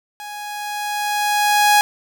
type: tone with level ramp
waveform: sawtooth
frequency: 830.6 Hz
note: G#5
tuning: in tune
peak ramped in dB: -27 to -6 dBFS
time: 0.2-1.81 s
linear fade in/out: 0 ms
effects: 8-bit